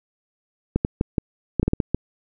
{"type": "clicks", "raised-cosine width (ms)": 3, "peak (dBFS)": -6, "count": 10, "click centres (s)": [0.76, 0.849, 1.011, 1.182, 1.597, 1.63, 1.68, 1.734, 1.802, 1.946], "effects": []}